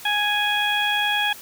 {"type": "harmonic tone", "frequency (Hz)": 830.6, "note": "G#5", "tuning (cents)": 0, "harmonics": [1, 2, 3, 4], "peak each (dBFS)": [-25, -24, -26, -24], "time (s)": [0.05, 1.33], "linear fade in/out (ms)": 5, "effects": ["white hiss -41 dBFS RMS until 1.41 s"]}